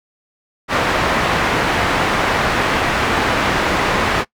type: low-pass noise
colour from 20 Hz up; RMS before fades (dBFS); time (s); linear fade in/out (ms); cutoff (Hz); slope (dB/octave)
white; -17; 0.68-4.25; 50; 1700; 12
effects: noise-tail reverb RT60 0.1 s tail -21 dB re dry

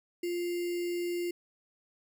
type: tone with sample-and-hold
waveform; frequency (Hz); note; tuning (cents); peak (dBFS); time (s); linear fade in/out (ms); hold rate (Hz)
sine; 349.2; F4; 0; -30; 0.23-1.31; 5; 2450
effects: none

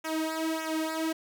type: tone with flanger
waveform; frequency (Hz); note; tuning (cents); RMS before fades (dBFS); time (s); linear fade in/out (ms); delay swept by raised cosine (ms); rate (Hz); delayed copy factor
sawtooth; 319; D#4; +43; -31; 0.04-1.13; 10; 0.22 to 2.82; 1.7; -0.9
effects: none

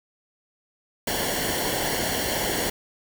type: noise with comb filter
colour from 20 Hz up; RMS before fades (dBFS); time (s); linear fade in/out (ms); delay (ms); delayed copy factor
pink; -26; 1.07-2.7; 5; 0.8; -0.7
effects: none

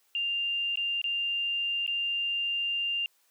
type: tone with dropouts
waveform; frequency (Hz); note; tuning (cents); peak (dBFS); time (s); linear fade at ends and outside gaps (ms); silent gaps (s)
sine; 2794; F7; 0; -27; 0.15-3.06; 1; 0.757-0.773 / 1.016-1.041 / 1.865-1.877
effects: white hiss -68 dBFS RMS until 3.3 s + high-pass 400 Hz 12 dB/octave

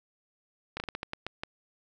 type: slowing click train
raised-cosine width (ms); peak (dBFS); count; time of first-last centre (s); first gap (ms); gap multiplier
0.3; -18; 9; 0.77-1.435; 30; 1.28
effects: none

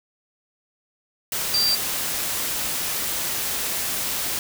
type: tone in noise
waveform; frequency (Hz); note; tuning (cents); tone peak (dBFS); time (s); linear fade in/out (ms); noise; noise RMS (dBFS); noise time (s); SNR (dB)
sine; 4699; D8; 0; -18; 1.54-1.75; 2; white; -26; 1.32-4.39; +5
effects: none

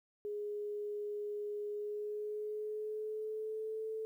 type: tone with pitch glide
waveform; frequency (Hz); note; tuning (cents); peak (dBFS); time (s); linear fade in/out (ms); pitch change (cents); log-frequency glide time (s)
sine; 415.3 to 439.7; G#4 to A4; 0 to -1; -37; 0.25-4.05; 0; +99; 1.71-3.87
effects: 12-bit

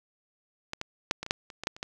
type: clicks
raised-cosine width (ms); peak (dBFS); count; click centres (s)
0.2; -16 / -16 / -7 / -18 / -21 / -7 / -27 / -19 / -10 / -28 / -17; 11; 0.734 / 0.814 / 1.111 / 1.23 / 1.264 / 1.309 / 1.502 / 1.636 / 1.671 / 1.765 / 1.829
effects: none

